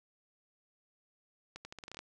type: accelerating click train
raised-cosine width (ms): 0.2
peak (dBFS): -28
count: 10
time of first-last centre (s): 1.56-1.99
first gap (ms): 90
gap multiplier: 0.83
effects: none